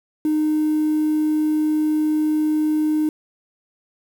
triangle tone, 307.2 Hz, D#4, 22 cents flat, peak -13 dBFS, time 0.25-3.09 s, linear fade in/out 2 ms, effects tanh soft clip ceiling -13 dBFS + 7-bit

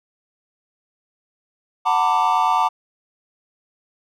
triangle chord, B minor seventh, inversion second, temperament equal with one note detuned, 740 / 899 / 987.8 / 1174.7 Hz, F#5 / A5 / B5 / D6, 0 / +37 / 0 / 0 cents, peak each -20 / -17 / -21 / -19 dBFS, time 1.85-2.69 s, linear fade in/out 20 ms, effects none

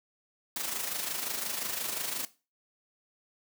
white noise with amplitude modulation, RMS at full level -32 dBFS, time 0.56-2.25 s, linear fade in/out 2 ms, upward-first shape sine, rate 25.7 Hz, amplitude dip 55%, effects noise-tail reverb RT60 0.3 s tail -17 dB re dry + high-pass 150 Hz 12 dB/octave

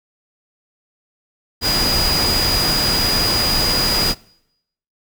sine tone in noise, 4904 Hz, D#8, 26 cents flat, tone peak -17 dBFS, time 1.61-4.15 s, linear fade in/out 50 ms, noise pink, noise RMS -20 dBFS, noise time 1.61-4.15 s, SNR 0 dB, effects noise-tail reverb RT60 0.8 s tail -24 dB re dry

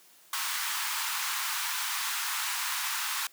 pink high-pass noise, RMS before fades -32 dBFS, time 0.33-3.27 s, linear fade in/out 2 ms, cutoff 920 Hz, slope 48 dB/octave, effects white hiss -58 dBFS RMS until 3.32 s + high-pass 200 Hz 12 dB/octave

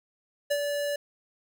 square tone with ADSR envelope, 578 Hz, D5, 28 cents flat, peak -23 dBFS, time 0.5-0.96 s, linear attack 14 ms, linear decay 57 ms, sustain -5 dB, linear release 4 ms, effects 10-bit

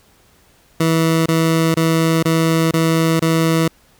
20% pulse tone bursts, 162.8 Hz, E3, 21 cents flat, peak -8 dBFS, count 6, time 0.8-3.68 s, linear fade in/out 5 ms, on 460 ms, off 24 ms, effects pink hiss -53 dBFS RMS until 3.99 s

